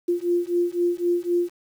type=beating tone pair; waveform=sine; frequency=347.4 / 351.3 Hz; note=F4 / F4; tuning=-9 / +10 cents; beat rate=3.9 Hz; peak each=-23 dBFS; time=0.08-1.5 s; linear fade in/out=10 ms; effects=8-bit